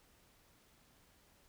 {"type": "silence", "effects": ["pink hiss -68 dBFS RMS until 1.48 s"]}